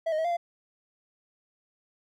triangle tone with pitch steps, 656 / 620 / 643 / 695 / 688 Hz, E5 / D#5 / E5 / F5 / F5, -9 / -6 / -43 / -9 / -26 cents, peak -23 dBFS, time 0.06-0.37 s, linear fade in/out 10 ms, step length 62 ms, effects none

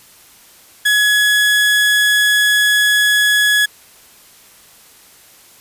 30% pulse tone, 1685 Hz, G#6, 25 cents sharp, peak -8 dBFS, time 0.85-3.66 s, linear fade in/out 10 ms, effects white hiss -45 dBFS RMS until 5.6 s + resampled to 32000 Hz

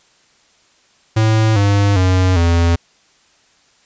square tone with pitch steps, 110 / 100.87 / 92.5 / 84.82 Hz, A2 / G2 / F#2 / E2, 0 / +50 / 0 / +50 cents, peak -11 dBFS, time 1.16-2.76 s, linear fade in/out 10 ms, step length 400 ms, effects white hiss -54 dBFS RMS until 3.85 s + resampled to 16000 Hz

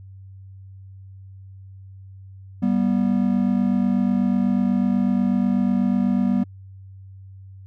triangle tone pair together, 194.37 / 242.5 Hz, G3 / B3, -14 / -31 cents, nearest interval major third, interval 383 cents, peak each -18 dBFS, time 2.62-6.44 s, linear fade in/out 10 ms, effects added 96 Hz sine -39 dBFS peak until 7.66 s

